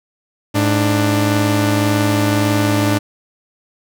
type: tone pair together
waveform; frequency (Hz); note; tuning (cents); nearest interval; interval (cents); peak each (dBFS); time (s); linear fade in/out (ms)
sawtooth; 105.9 / 295.9; G#2 / D4; +34 / +13; octave + tritone; 1779; -12; 0.54-2.99; 20
effects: none